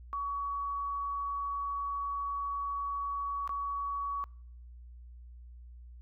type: tone with dropouts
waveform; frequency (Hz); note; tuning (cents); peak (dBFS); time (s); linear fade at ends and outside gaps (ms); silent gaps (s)
sine; 1128; C#6; +30; -32; 0.13-4.24; 0; 3.476-3.493
effects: noise-tail reverb RT60 0.6 s tail -25 dB re dry + added 60 Hz sine -47 dBFS peak until 6.01 s